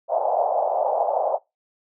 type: band-pass noise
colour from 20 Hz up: pink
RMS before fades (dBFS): -22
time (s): 0.08-1.39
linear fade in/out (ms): 50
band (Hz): 570 to 810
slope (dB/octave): 48
effects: noise-tail reverb RT60 0.2 s tail -22 dB re dry